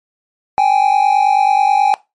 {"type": "tone pair together", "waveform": "triangle", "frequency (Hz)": [784, 833.3], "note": ["G5", "G#5"], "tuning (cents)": [0, 6], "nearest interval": "minor second", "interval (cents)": 106, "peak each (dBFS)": -10, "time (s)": [0.58, 1.94], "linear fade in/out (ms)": 0, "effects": ["noise-tail reverb RT60 0.2 s tail -18 dB re dry", "MP3 48 kbps"]}